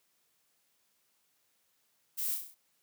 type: noise with echo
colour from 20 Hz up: violet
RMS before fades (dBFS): -35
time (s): 2.17-2.36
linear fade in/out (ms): 20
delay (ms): 32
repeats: 6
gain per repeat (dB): -4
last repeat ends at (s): 2.552
effects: white hiss -74 dBFS RMS until 2.82 s + high-pass 100 Hz 12 dB/octave